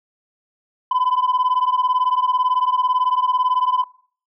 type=beating tone pair; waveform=sine; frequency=1000 / 1018 Hz; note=B5 / C6; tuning=+21 / -48 cents; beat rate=18 Hz; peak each=-17 / -17 dBFS; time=0.91-3.84 s; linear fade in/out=5 ms; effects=noise-tail reverb RT60 0.5 s tail -24 dB re dry + tanh soft clip ceiling -12 dBFS